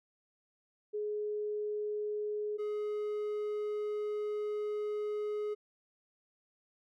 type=tone pair in turn; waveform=sine / triangle; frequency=420 / 420 Hz; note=G#4 / G#4; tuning=+19 / +19 cents; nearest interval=unison; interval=0 cents; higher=neither; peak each=-33 / -31 dBFS; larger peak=second; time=0.93-2.58 / 2.58-5.55 s; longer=second; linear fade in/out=20 ms; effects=none